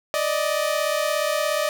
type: tone pair together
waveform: sawtooth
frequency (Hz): 587.3 / 624.3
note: D5 / D#5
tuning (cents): 0 / +6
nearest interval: minor second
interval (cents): 106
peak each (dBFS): -20 / -20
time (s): 0.14-1.69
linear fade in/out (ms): 0
effects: none